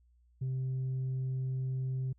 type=tone; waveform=sine; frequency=130.4 Hz; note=C3; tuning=5 cents flat; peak=-29 dBFS; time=0.41-2.13 s; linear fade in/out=10 ms; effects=tanh soft clip ceiling -30 dBFS + added 60 Hz sine -63 dBFS peak until 2.18 s